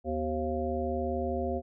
harmonic tone with a mistuned harmonic, 76.6 Hz, D#2, 27 cents flat, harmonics 1 / 3 / 5 / 7 / 9, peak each -35 / -35 / -35 / -35 / -35 dBFS, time 0.04-1.62 s, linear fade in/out 50 ms, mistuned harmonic 3, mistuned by +110 cents, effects none

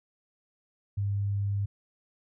sine tone, 100.5 Hz, G2, 44 cents sharp, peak -26 dBFS, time 0.97-1.66 s, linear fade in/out 10 ms, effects none

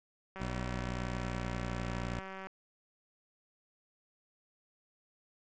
click train, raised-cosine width 0.5 ms, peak -30 dBFS, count 404, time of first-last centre 0.36-2.47 s, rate 191 Hz
15% pulse tone with pitch glide, 61.74 to 59.43 Hz, B1 to A#1, 0 to +34 cents, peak -29 dBFS, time 0.4-2.2 s, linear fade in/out 5 ms, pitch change -66 cents, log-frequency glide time 0.61-1.87 s
effects resampled to 16000 Hz + 9-bit

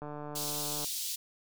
click train, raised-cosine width 1 ms, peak -28 dBFS, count 123, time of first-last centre 0.02-0.844 s, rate 148 Hz
pink high-pass noise, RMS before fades -36 dBFS, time 0.35-1.16 s, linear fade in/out 10 ms, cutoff 3700 Hz, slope 24 dB/octave
effects none

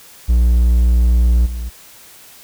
triangle tone with level steps, 59.5 Hz, A#1, 36 cents sharp, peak -7 / -19 dBFS, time 0.28-1.7 s, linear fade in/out 20 ms, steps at 1.45 s, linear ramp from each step 20 ms, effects white hiss -42 dBFS RMS until 2.43 s

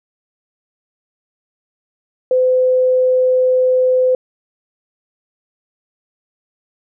sine tone, 510 Hz, C5, 44 cents flat, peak -10 dBFS, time 2.31-4.15 s, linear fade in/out 2 ms, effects none

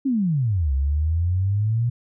sine exponential two-way sweep, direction down then up, 283.2 to 66 to 121.9 Hz, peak -18 dBFS, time 0.05-1.9 s, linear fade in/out 10 ms, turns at 0.73 s, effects none

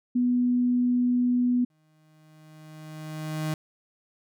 sine tone, 246.2 Hz, B3, 5 cents flat, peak -20 dBFS, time 0.15-1.65 s, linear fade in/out 10 ms
35% pulse tone with exponential growth, 155.56 Hz, D#3, in tune, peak -24 dBFS, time 1.7-3.54 s, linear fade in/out 2 ms, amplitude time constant 400 ms
effects none

